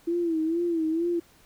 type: tone with vibrato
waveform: sine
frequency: 331.3 Hz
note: E4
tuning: 9 cents sharp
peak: -23 dBFS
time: 0.07-1.2 s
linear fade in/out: 10 ms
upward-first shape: sine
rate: 2.2 Hz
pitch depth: 86 cents each way
effects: pink hiss -58 dBFS RMS until 1.45 s